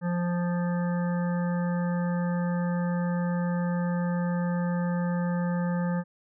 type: harmonic tone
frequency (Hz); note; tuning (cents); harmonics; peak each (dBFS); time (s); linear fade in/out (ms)
175.2; F3; +6; 1 / 3 / 5 / 7 / 9 / 10; -25 / -35 / -39 / -42 / -44 / -45; 0.01-6.04; 50
effects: none